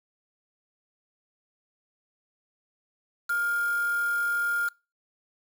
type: tone with quantisation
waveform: sine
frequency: 1407 Hz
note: F6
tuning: 12 cents sharp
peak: -24 dBFS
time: 3.29-4.69 s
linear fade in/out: 10 ms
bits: 6
effects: noise-tail reverb RT60 0.3 s tail -25 dB re dry